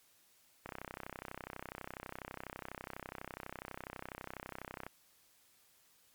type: click train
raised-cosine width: 0.5 ms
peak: -27 dBFS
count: 136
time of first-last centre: 0.66-4.866 s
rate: 32.1 Hz
effects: white hiss -68 dBFS RMS until 6.14 s + MP3 96 kbps